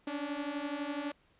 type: beating tone pair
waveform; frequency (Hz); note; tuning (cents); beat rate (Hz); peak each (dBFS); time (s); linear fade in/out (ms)
sawtooth; 281.5 / 293.5; C#4 / D4; +27 / -1; 12; -35 / -33; 0.07-1.12; 5
effects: pink hiss -68 dBFS RMS until 1.39 s + resampled to 8000 Hz